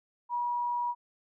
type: tone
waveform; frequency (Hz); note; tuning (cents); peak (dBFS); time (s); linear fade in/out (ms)
sine; 964; B5; -42; -28; 0.29-0.95; 50
effects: none